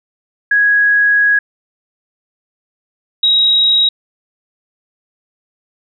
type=tone pair in turn; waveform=sine; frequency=1661.2 / 3816 Hz; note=G#6 / A#7; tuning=0 / +40 cents; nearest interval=octave + major second; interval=1440 cents; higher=second; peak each=-8 dBFS; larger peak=neither; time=0.51-1.39 / 3.23-3.89 s; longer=first; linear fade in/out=5 ms; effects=none

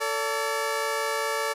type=tone pair together; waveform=15% pulse; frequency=445.2 / 572 Hz; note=A4 / D5; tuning=+20 / -46 cents; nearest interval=major third; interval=434 cents; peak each=-22 dBFS; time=0-1.54 s; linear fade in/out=20 ms; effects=resampled to 32000 Hz

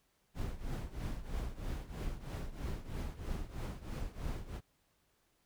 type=noise with tremolo; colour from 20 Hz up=brown; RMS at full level=-36 dBFS; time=0.34-4.61 s; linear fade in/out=50 ms; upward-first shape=triangle; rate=3.1 Hz; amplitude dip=85%; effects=pink hiss -75 dBFS RMS until 5.45 s

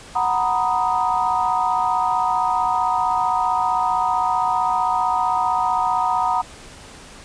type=chord; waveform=sine; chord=B major seventh; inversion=second; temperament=equal; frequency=740 / 932.3 / 987.8 / 1244.5 Hz; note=F#5 / A#5 / B5 / D#6; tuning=0 / 0 / 0 / 0 cents; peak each=-22 / -21 / -24 / -24 dBFS; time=0.15-6.42 s; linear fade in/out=10 ms; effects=pink hiss -41 dBFS RMS until 7.24 s + resampled to 22050 Hz

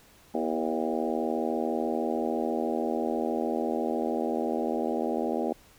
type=harmonic tone with a mistuned harmonic; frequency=80.1 Hz; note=E2; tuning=49 cents flat; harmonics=3 / 4 / 5 / 6 / 7 / 8 / 9 / 10; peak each=-32 / -33 / -34 / -35 / -35 / -36 / -37 / -37 dBFS; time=0.34-5.53 s; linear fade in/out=5 ms; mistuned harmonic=5; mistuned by=-27 cents; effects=pink hiss -57 dBFS RMS until 5.78 s

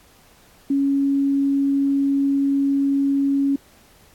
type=tone; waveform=sine; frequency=277.4 Hz; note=C#4; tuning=1 cent sharp; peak=-16 dBFS; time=0.7-3.56 s; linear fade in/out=5 ms; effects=pink hiss -53 dBFS RMS until 4.14 s + AAC 64 kbps

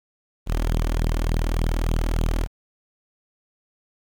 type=tone with flanger; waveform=sawtooth; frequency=40.21 Hz; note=E1; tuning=42 cents flat; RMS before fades=-22 dBFS; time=0.46-2.48 s; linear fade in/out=50 ms; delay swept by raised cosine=0.23 to 3.63 ms; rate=3.4 Hz; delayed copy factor=+0.65; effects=9-bit

